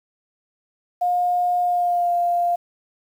sine tone with pitch glide, 713 to 697.9 Hz, F5 to F5, +36 to -1 cents, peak -17 dBFS, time 1.01-2.56 s, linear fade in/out 10 ms, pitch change -37 cents, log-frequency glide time 1.6-2.14 s, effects 8-bit

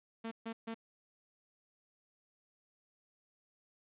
sawtooth tone bursts, 226.6 Hz, A#3, 49 cents flat, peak -35 dBFS, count 3, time 0.24-0.745 s, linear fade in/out 10 ms, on 75 ms, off 140 ms, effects resampled to 8000 Hz + 11-bit

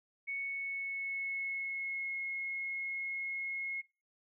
sine tone with pitch glide, 2217 to 2166 Hz, C#7 to C#7, 0 to -41 cents, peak -35 dBFS, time 0.27-3.82 s, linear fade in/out 20 ms, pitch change -41 cents, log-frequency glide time 0.39-2.17 s, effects noise-tail reverb RT60 0.3 s tail -21 dB re dry

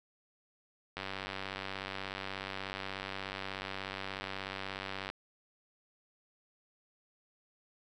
click train, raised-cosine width 0.3 ms, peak -22 dBFS, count 400, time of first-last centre 0.97-5.1 s, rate 96.6 Hz, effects none

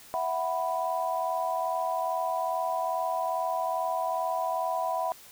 sine chord, E suspended second, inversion none, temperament just, 659.3 / 741.7 / 988.9 Hz, E5 / F#5 / B5, 0 / +4 / +2 cents, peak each -31 dBFS, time 0.14-5.12 s, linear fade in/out 0 ms, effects white hiss -51 dBFS RMS until 5.31 s

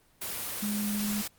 sine tone in noise, 207.7 Hz, G#3, in tune, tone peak -29 dBFS, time 0.62-1.22 s, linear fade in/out 10 ms, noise white, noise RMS -35 dBFS, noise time 0.21-1.28 s, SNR +3 dB, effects pink hiss -64 dBFS RMS until 1.38 s + Opus 24 kbps

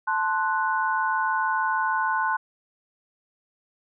sine chord, F# diminished, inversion first, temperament equal, 880 / 1046.5 / 1480 Hz, A5 / C6 / F#6, 0 / 0 / 0 cents, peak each -26 dBFS, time 0.07-2.37 s, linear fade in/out 10 ms, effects none

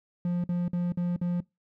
triangle tone bursts, 175.7 Hz, F3, 11 cents sharp, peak -23 dBFS, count 5, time 0.25-1.404 s, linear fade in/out 2 ms, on 190 ms, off 51 ms, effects noise-tail reverb RT60 0.2 s tail -22 dB re dry

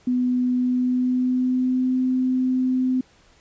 sine tone with pitch glide, 249.6 to 256.3 Hz, B3 to C4, +19 to -36 cents, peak -18 dBFS, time 0.07-3.01 s, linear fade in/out 5 ms, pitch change +45 cents, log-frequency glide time 0.58-1.97 s, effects pink hiss -56 dBFS RMS until 3.4 s + resampled to 16000 Hz

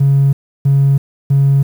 triangle tone bursts, 138.59 Hz, C#3, in tune, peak -4 dBFS, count 3, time 0-1.63 s, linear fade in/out 10 ms, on 330 ms, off 320 ms, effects tanh soft clip ceiling -4 dBFS + 7-bit

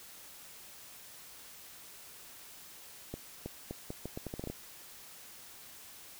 accelerating click train, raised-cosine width 2 ms, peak -25 dBFS, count 12, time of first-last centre 3.14-4.5 s, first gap 320 ms, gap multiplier 0.78, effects white hiss -52 dBFS RMS until 6.19 s

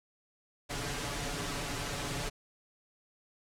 pink noise with comb filter, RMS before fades -36 dBFS, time 0.69-2.3 s, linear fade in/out 20 ms, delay 7 ms, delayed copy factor +0.75, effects low-pass 9000 Hz 12 dB/octave

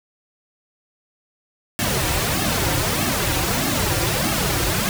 pink noise with flanger, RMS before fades -21 dBFS, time 1.79-4.89 s, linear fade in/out 0 ms, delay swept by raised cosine 2 to 4.8 ms, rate 1.6 Hz, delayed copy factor -0.95, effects none

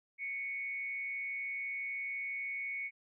sine tone with frequency modulation, 2217 Hz, C#7, in tune, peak -36 dBFS, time 0.18-2.91 s, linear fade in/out 50 ms, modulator 182 Hz, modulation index 0.35, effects none

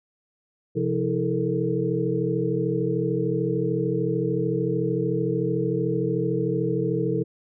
sine tone cluster, 130.6 / 173.4 / 324.2 / 426.8 / 460.2 Hz, C3 / F3 / E4 / G#4 / A#4, -3 / -12 / -29 / +47 / -22 cents, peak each -28 dBFS, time 0.75-7.24 s, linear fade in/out 20 ms, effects none

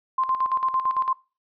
sine tone with tremolo, 1046.5 Hz, C6, in tune, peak -19 dBFS, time 0.18-1.13 s, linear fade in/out 5 ms, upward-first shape square, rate 8.9 Hz, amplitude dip 65%, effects noise-tail reverb RT60 0.3 s tail -21 dB re dry + resampled to 11025 Hz

